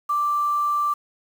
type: tone with quantisation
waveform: sine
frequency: 1174.7 Hz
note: D6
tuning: in tune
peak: -19 dBFS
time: 0.09-0.94 s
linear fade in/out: 10 ms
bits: 7
effects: none